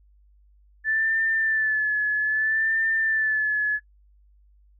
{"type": "tone with vibrato", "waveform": "sine", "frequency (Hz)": 1749, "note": "A6", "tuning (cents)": -11, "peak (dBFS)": -20, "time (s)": [0.84, 3.8], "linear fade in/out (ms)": 50, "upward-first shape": "sine", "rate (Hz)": 0.62, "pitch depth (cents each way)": 44, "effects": ["noise-tail reverb RT60 0.1 s tail -25 dB re dry", "added 50 Hz sine -54 dBFS peak until 4.79 s"]}